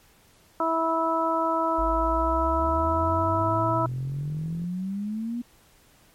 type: harmonic tone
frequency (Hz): 326.8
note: E4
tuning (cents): -15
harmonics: 1 / 2 / 3 / 4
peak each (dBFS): -29 / -27 / -26 / -27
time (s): 0.6-3.86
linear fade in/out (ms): 2
type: exponential sweep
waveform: sine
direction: up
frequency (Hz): 49.45 to 243.6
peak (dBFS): -27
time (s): 1.78-5.42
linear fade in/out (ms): 10
type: click train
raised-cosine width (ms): 3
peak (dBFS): -32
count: 91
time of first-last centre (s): 2.6-4.641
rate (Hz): 44.1
effects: pink hiss -58 dBFS RMS until 6.14 s + MP3 64 kbps